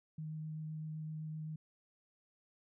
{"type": "tone with vibrato", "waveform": "sine", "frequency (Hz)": 155.8, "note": "D#3", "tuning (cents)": 3, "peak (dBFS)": -40, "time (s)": [0.18, 1.56], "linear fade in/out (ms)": 5, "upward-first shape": "sine", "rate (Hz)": 7.8, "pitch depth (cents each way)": 9, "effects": []}